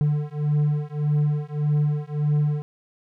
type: beating tone pair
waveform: triangle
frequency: 147.7 / 149.4 Hz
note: D3 / D3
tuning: +10 / +30 cents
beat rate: 1.7 Hz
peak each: -21 dBFS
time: 0.01-2.62 s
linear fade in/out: 0 ms
effects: none